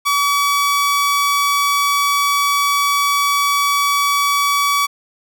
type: tone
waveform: sawtooth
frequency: 1140 Hz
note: C#6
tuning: 48 cents sharp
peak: -10 dBFS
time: 0.05-4.87 s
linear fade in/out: 20 ms
effects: none